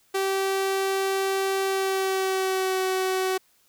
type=tone with pitch glide; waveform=sawtooth; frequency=387 to 376 Hz; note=G4 to F#4; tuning=-22 to +28 cents; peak=-19 dBFS; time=0.14-3.38 s; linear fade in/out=10 ms; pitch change=-50 cents; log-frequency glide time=1.63-2.82 s; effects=white hiss -63 dBFS RMS until 3.68 s